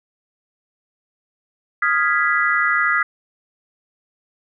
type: chord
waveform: sine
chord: F half-diminished seventh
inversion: third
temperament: equal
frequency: 1244.5 / 1396.9 / 1661.2 / 1975.5 Hz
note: Eb6 / F6 / Ab6 / Cb7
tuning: 0 / 0 / 0 / 0 cents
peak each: -21 / -21 / -21 / -20 dBFS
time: 1.82-3.03 s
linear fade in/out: 5 ms
effects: none